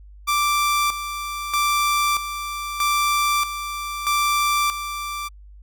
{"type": "tone with tremolo", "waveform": "sawtooth", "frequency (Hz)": 1174.7, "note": "D6", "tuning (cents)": 0, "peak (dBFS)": -14, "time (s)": [0.27, 5.29], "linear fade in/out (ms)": 20, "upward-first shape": "square", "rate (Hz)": 0.79, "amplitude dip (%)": 65, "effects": ["added 50 Hz sine -41 dBFS peak until 5.62 s"]}